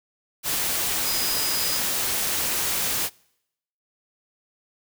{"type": "tone in noise", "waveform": "sine", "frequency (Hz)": 4966, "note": "D#8", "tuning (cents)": -4, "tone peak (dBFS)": -29, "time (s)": [1.03, 1.81], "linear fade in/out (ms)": 50, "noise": "white", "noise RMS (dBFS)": -25, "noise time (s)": [0.43, 3.1], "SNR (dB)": -7, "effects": ["noise-tail reverb RT60 0.8 s tail -26 dB re dry"]}